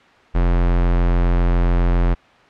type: tone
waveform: square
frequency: 43.65 Hz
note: F1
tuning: in tune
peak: -14 dBFS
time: 0.34-2.15 s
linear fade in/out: 20 ms
effects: white hiss -48 dBFS RMS until 2.49 s + low-pass 2000 Hz 12 dB/octave